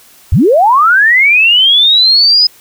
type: linear sweep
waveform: sine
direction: up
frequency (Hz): 51.8 to 5060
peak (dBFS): -4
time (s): 0.32-2.47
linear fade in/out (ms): 5
effects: white hiss -42 dBFS RMS until 2.6 s